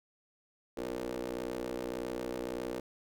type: ring-modulated tone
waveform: 20% pulse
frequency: 61.74 Hz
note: B1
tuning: in tune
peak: -28 dBFS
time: 0.77-2.8 s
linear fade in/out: 5 ms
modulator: 405 Hz
effects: none